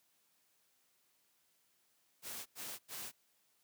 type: noise bursts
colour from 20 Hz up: white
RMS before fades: -45 dBFS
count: 3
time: 2.22-3.12 s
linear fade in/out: 50 ms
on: 240 ms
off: 90 ms
effects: white hiss -75 dBFS RMS until 3.63 s + high-pass 100 Hz 12 dB/octave